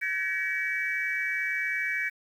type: tone cluster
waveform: sine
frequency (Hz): 1543 / 1692 / 1897 / 2284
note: G6 / G#6 / A#6 / D7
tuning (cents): -28 / +32 / +30 / -49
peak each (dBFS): -36 / -33 / -32 / -29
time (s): 0.01-2.1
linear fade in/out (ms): 20
effects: tanh soft clip ceiling -18 dBFS + 9-bit